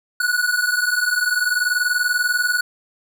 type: tone pair together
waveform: square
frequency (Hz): 1459.6 / 1480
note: F#6 / F#6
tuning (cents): -24 / 0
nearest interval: unison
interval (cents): 24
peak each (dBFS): -21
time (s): 0.2-2.61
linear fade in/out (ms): 5
effects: none